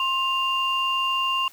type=tone pair together; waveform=sine; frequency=1058.7 / 2794 Hz; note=C6 / F7; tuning=+20 / 0 cents; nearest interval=octave + perfect fourth; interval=1680 cents; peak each=-23 dBFS; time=0-1.48 s; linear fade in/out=2 ms; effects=tanh soft clip ceiling -14 dBFS + white hiss -51 dBFS RMS until 1.52 s